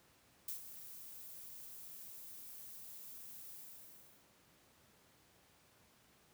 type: noise with ADSR envelope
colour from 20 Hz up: violet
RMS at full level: -41 dBFS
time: 0.48-4.27 s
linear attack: 4 ms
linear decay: 110 ms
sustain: -11 dB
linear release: 740 ms
effects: pink hiss -68 dBFS RMS until 6.33 s + high-pass 80 Hz 12 dB/octave